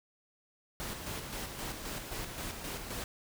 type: noise with tremolo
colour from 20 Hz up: pink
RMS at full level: -39 dBFS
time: 0.8-3.04 s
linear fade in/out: 0 ms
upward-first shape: square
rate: 3.8 Hz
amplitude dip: 40%
effects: none